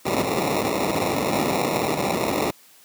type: noise with sample-and-hold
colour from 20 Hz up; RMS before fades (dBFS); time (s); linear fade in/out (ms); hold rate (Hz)
blue; -22; 0.05-2.51; 10; 1575
effects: white hiss -52 dBFS RMS until 2.84 s + high-pass 150 Hz 12 dB/octave